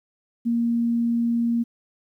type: tone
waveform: sine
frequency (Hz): 234.2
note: A#3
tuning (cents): +8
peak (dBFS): -19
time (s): 0.45-1.64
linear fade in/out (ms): 20
effects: 10-bit